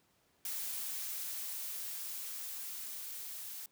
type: noise with level ramp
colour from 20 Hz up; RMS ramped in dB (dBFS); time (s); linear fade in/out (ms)
blue; -39 to -45; 0.45-3.66; 2
effects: pink hiss -72 dBFS RMS until 3.71 s + high-pass 80 Hz 12 dB/octave